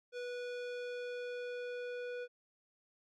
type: tone with low-pass filter sweep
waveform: square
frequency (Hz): 490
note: B4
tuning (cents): -14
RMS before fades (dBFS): -42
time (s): 0.12-2.28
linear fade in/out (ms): 50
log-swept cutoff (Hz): 4600 to 2500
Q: 0.87
effects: none